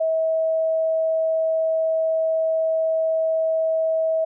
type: tone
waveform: sine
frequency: 644 Hz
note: E5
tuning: 41 cents flat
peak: -18 dBFS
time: 0-4.25 s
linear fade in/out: 10 ms
effects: none